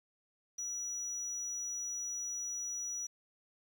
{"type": "tone", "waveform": "sine", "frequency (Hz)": 5850, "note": "F#8", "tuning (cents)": -21, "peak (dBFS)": -34, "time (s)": [0.58, 3.07], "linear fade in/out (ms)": 10, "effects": ["tanh soft clip ceiling -36 dBFS", "10-bit"]}